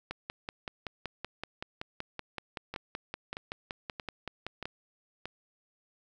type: two click trains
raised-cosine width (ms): 0.3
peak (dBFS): -20 / -22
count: 25 / 5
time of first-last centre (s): 0.11-4.655 / 2.74-5.256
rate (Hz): 5.28 / 1.59
effects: 10-bit